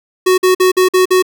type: tone bursts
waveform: square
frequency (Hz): 370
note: F#4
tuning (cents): 0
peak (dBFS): -8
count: 6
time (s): 0.26-1.225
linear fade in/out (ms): 10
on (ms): 120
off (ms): 49
effects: none